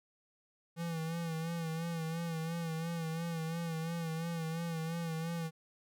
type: tone with vibrato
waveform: square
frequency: 164.81 Hz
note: E3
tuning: in tune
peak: -36 dBFS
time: 0.76-5.51 s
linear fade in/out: 50 ms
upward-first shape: sine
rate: 2.9 Hz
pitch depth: 51 cents each way
effects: none